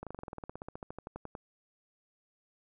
slowing click train, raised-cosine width 1 ms, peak -27 dBFS, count 22, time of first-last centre 0.03-1.352 s, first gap 37 ms, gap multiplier 1.05, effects none

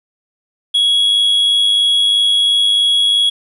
triangle tone with amplitude modulation, 3335 Hz, G#7, 7 cents sharp, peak -7 dBFS, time 0.74-3.3 s, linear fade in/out 10 ms, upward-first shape sine, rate 103 Hz, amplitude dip 35%, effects resampled to 24000 Hz + 8-bit

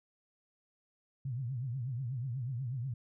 sine tone with vibrato, 126 Hz, B2, 35 cents sharp, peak -34 dBFS, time 1.25-2.94 s, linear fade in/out 5 ms, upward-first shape triangle, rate 8.2 Hz, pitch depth 200 cents each way, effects none

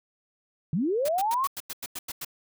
sine linear sweep, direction up, 138.59 to 1130 Hz, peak -23 dBFS, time 0.73-1.47 s, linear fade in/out 2 ms
white noise bursts, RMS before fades -35 dBFS, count 10, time 1.05-2.248 s, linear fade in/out 5 ms, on 37 ms, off 92 ms
effects none

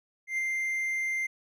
triangle tone with ADSR envelope, 2093 Hz, C7, in tune, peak -24 dBFS, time 0.27-1.27 s, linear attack 110 ms, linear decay 13 ms, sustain -2 dB, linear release 11 ms, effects none

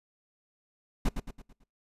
brown noise with echo, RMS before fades -25 dBFS, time 1.05-1.09 s, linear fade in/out 5 ms, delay 110 ms, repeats 5, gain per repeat -7 dB, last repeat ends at 1.64 s, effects noise-tail reverb RT60 0.3 s tail -25 dB re dry + resampled to 32000 Hz

